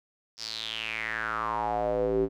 square tone with band-pass filter sweep, 55.7 Hz, A1, 22 cents sharp, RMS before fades -30 dBFS, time 0.37-2.29 s, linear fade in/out 50 ms, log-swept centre 5300 to 340 Hz, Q 6.1, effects none

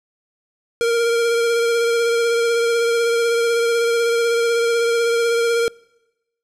square tone with vibrato, 466.2 Hz, A#4, in tune, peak -16 dBFS, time 0.81-5.68 s, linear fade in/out 0 ms, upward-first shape triangle, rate 16 Hz, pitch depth 25 cents each way, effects noise-tail reverb RT60 1.0 s tail -26 dB re dry + low-pass 10000 Hz 12 dB/octave

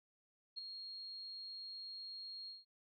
sine tone with ADSR envelope, 4264 Hz, C8, 32 cents sharp, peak -39 dBFS, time 0.56-2.65 s, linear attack 24 ms, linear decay 5 ms, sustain -7 dB, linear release 170 ms, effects none

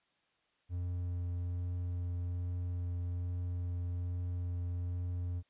triangle tone with vibrato, 88.3 Hz, F2, 20 cents sharp, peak -32 dBFS, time 0.69-5.43 s, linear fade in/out 50 ms, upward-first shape triangle, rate 1.2 Hz, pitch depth 10 cents each way, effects white hiss -75 dBFS RMS until 5.49 s + resampled to 8000 Hz

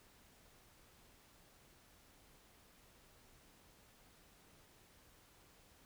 silence, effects pink hiss -66 dBFS RMS until 5.85 s

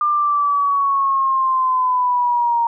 sine linear sweep, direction down, 1200 to 930 Hz, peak -14 dBFS, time 0.01-2.67 s, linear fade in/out 2 ms, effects none

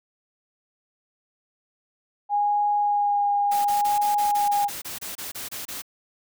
sine tone with vibrato, 820 Hz, G#5, 22 cents flat, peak -19 dBFS, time 2.29-4.7 s, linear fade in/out 50 ms, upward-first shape sine, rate 0.69 Hz, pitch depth 13 cents each way
white noise bursts, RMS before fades -34 dBFS, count 14, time 3.51-5.821 s, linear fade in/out 10 ms, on 140 ms, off 27 ms
effects none

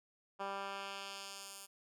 10% pulse tone with band-pass filter sweep, 197 Hz, G3, 9 cents sharp, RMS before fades -45 dBFS, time 0.39-1.67 s, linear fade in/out 20 ms, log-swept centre 1000 to 11000 Hz, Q 0.84, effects none

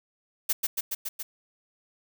blue noise with echo, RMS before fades -24 dBFS, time 0.49-0.53 s, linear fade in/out 10 ms, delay 140 ms, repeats 5, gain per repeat -2 dB, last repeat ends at 1.23 s, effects none

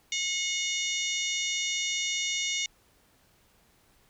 harmonic tone, 725 Hz, F#5, 35 cents flat, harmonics 3 / 4 / 5 / 6 / 7 / 8 / 9 / 10, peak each -33 / -34 / -34 / -42 / -46 / -36 / -37 / -41 dBFS, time 0.12-2.66 s, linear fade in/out 2 ms, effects pink hiss -64 dBFS RMS until 4.09 s

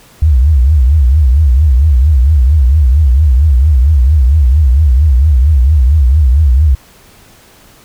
sine tone with vibrato, 69.5 Hz, C#2, 5 cents sharp, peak -4 dBFS, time 0.22-6.75 s, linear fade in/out 5 ms, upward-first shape triangle, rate 4.4 Hz, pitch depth 290 cents each way, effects pink hiss -42 dBFS RMS until 7.84 s

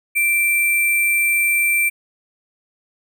sine tone with sample-and-hold, 2349 Hz, D7, in tune, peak -14 dBFS, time 0.15-1.9 s, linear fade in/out 20 ms, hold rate 11025 Hz, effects none

